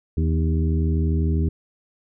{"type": "harmonic tone with a mistuned harmonic", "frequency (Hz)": 80.1, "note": "E2", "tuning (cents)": -49, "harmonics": [1, 2, 3, 4, 5], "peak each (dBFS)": [-19, -25, -29, -31, -33], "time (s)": [0.17, 1.49], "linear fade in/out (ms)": 5, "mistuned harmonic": 4, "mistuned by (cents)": -41, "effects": []}